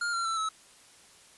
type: tone with pitch steps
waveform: square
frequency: 1409 / 1370.5 / 1333 / 1296.5 Hz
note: F6 / F6 / E6 / E6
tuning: +15 / -33 / +19 / -29 cents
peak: -29 dBFS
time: 0.01-0.49 s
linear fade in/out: 5 ms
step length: 120 ms
effects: white hiss -56 dBFS RMS until 1.37 s + resampled to 24000 Hz

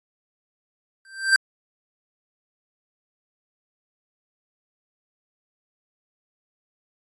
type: tone with exponential growth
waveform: square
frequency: 1568 Hz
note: G6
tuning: in tune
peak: -12 dBFS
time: 1.05-1.36 s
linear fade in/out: 1 ms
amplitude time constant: 67 ms
effects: low-pass 11000 Hz 12 dB/octave + AAC 32 kbps

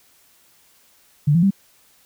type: tone with pitch steps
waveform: sine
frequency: 146.83 / 169.64 / 195.99 Hz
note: D3 / E3 / G3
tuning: 0 / +50 / 0 cents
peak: -12 dBFS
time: 1.27-1.507 s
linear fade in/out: 10 ms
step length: 79 ms
effects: white hiss -56 dBFS RMS until 2.05 s

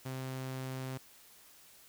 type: tone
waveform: sawtooth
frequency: 130.81 Hz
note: C3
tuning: in tune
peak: -34 dBFS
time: 0.05-0.98 s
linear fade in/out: 10 ms
effects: white hiss -59 dBFS RMS until 1.88 s

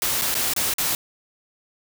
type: noise with dropouts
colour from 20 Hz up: white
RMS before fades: -23 dBFS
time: 0.02-0.95 s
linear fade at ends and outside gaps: 1 ms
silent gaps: 0.214-0.219 / 0.343-0.351 / 0.536-0.563 / 0.738-0.783 s
effects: none

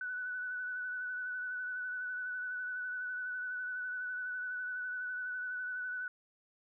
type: tone with vibrato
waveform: sine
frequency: 1490 Hz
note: F#6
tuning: 12 cents sharp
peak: -36 dBFS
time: 0.01-6.08 s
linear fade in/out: 2 ms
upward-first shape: sine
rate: 12 Hz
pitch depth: 26 cents each way
effects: none

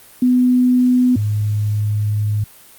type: tone pair in turn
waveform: sine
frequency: 250 / 105.11 Hz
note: B3 / G#2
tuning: +21 / +21 cents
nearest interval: octave + minor third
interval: 1500 cents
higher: first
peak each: -10 / -15 dBFS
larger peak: first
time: 0.22-1.16 / 1.16-2.44 s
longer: second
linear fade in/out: 5 ms
effects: white hiss -44 dBFS RMS until 2.78 s + Opus 32 kbps

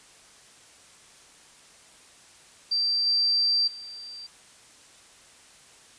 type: tone with level steps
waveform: sine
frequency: 4693 Hz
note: D8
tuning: 2 cents flat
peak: -22 / -20 / -38 dBFS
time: 2.71-4.27 s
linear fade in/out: 10 ms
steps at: 3.06 / 3.67 s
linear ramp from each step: 10 ms
effects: white hiss -53 dBFS RMS until 5.98 s + resampled to 22050 Hz

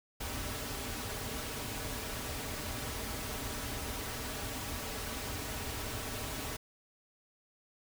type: noise with comb filter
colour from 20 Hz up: pink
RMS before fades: -39 dBFS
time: 0.2-6.57 s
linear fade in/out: 10 ms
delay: 5.7 ms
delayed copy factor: -0.55
effects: none

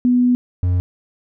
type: tone pair in turn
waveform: sine / triangle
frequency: 246.9 / 89.95 Hz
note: B3 / F#2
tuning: 0 / -48 cents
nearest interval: octave + perfect fourth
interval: 1748 cents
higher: first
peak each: -11 / -12 dBFS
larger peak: first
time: 0.05-0.35 / 0.63-0.8 s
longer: first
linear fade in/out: 0 ms
effects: none

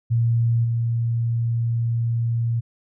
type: tone with level steps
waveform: sine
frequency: 116.54 Hz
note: A#2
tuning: in tune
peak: -16 / -19 dBFS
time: 0.1-2.61 s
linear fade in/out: 20 ms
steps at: 0.64 s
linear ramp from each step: 10 ms
effects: none

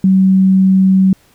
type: tone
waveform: sine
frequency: 189.9 Hz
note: F#3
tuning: 45 cents sharp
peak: -6 dBFS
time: 0.04-1.13 s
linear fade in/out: 2 ms
effects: pink hiss -51 dBFS RMS until 1.34 s

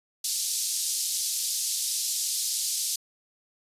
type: band-pass noise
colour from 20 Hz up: pink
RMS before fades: -29 dBFS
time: 0.24-2.96 s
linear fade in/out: 5 ms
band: 4500 to 12000 Hz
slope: 24 dB/octave
effects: resampled to 32000 Hz

